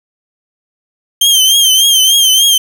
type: tone with vibrato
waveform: sawtooth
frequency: 3152 Hz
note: G7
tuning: 9 cents sharp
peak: -3 dBFS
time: 1.21-2.58 s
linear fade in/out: 5 ms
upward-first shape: triangle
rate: 3.4 Hz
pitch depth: 80 cents each way
effects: 7-bit